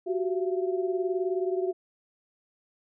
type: tone cluster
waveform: sine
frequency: 367.2 / 386.2 / 675 Hz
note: F#4 / G4 / E5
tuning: -13 / -26 / +41 cents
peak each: -27 / -31 / -36 dBFS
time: 0.06-1.73 s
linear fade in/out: 20 ms
effects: none